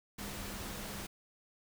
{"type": "tone in noise", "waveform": "sine", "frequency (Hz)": 200.7, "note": "G3", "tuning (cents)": 41, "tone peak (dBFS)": -48, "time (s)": [0.18, 1.07], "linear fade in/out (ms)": 10, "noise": "pink", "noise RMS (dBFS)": -43, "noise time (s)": [0.18, 1.07], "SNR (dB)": -8, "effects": []}